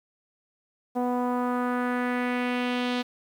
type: tone with low-pass filter sweep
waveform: sawtooth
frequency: 246.9 Hz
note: B3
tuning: in tune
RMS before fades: -27 dBFS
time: 0.95-3.03 s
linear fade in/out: 20 ms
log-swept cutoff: 780 to 3800 Hz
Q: 2.2
effects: 9-bit